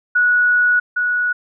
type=tone pair in turn; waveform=sine; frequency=1465 / 1465 Hz; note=F#6 / F#6; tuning=-18 / -18 cents; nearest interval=unison; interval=0 cents; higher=neither; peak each=-11 / -15 dBFS; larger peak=first; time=0.15-0.8 / 0.96-1.33 s; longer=first; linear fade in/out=10 ms; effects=none